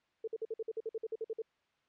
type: tone bursts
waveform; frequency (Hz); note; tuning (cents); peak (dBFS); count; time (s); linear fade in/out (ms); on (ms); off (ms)
sine; 445.9; A4; +23; -34; 14; 0.24-1.42; 5; 36; 52
effects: white hiss -75 dBFS RMS until 1.88 s + low-pass 3000 Hz 12 dB/octave